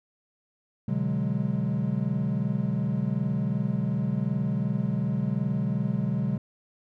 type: chord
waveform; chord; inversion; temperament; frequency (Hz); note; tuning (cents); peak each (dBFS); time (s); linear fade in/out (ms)
triangle; G# half-diminished seventh; first; equal with one note detuned; 125.92 / 146.83 / 185 / 207.7; B2 / D3 / F#3 / G#3; +34 / 0 / 0 / 0; -28; 0.88-6.38; 5
effects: none